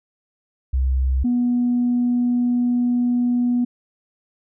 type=tone pair in turn; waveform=sine; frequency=65.41 / 243.8 Hz; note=C2 / B3; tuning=0 / -22 cents; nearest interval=octave + major seventh; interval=2278 cents; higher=second; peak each=-15 dBFS; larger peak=neither; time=0.73-1.24 / 1.24-3.65 s; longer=second; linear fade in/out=10 ms; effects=tanh soft clip ceiling -12 dBFS